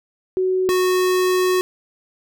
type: tone pair in turn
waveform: sine / square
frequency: 372.7 / 367.6 Hz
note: F#4 / F#4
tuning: +13 / -11 cents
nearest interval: unison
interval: 24 cents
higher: first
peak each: -16 dBFS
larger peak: neither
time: 0.37-0.69 / 0.69-1.61 s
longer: second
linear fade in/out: 0 ms
effects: none